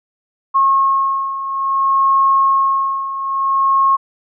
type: beating tone pair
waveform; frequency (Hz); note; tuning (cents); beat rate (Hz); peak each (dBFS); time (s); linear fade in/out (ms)
sine; 1085 / 1085.58; C#6 / C#6; -37 / -37; 0.58; -18 / -13; 0.54-3.97; 20
effects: none